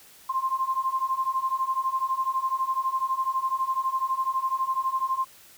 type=beating tone pair; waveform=sine; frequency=1046.5 / 1058.5 Hz; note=C6 / C6; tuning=0 / +20 cents; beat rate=12 Hz; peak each=-28 / -26 dBFS; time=0.29-5.25 s; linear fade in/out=10 ms; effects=white hiss -52 dBFS RMS until 5.57 s